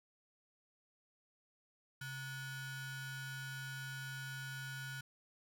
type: ring-modulated tone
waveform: 45% pulse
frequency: 796 Hz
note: G5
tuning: 26 cents sharp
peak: -40 dBFS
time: 2.01-5.01 s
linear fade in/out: 5 ms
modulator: 662 Hz
effects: none